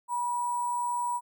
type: tone with sample-and-hold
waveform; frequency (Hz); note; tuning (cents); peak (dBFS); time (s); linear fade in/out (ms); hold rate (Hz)
sine; 971; B5; -30; -27; 0.08-1.21; 50; 8820
effects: none